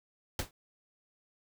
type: noise with exponential decay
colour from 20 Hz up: pink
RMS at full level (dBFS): -29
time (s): 0.39-0.51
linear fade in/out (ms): 2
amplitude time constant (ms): 26
effects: none